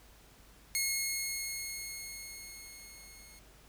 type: tone with level ramp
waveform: 10% pulse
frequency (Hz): 2166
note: C#7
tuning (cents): -41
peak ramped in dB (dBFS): -20 to -45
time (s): 0.75-3.39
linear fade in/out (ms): 0
effects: added 50 Hz sine -60 dBFS peak until 3.68 s + pink hiss -60 dBFS RMS until 3.68 s